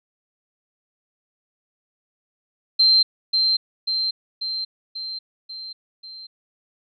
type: tone with echo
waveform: sine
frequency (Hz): 4135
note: C8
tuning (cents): -21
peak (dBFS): -12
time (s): 2.79-3.03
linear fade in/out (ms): 10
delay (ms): 540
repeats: 6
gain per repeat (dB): -4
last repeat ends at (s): 6.27
effects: none